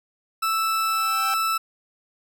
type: tone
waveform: 40% pulse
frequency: 1318.5 Hz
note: E6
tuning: in tune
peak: -20 dBFS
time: 0.42-1.58 s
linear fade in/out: 10 ms
type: tone with exponential growth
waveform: sawtooth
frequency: 784 Hz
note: G5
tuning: in tune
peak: -23 dBFS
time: 0.42-1.34 s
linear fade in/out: 1 ms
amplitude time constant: 200 ms
effects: none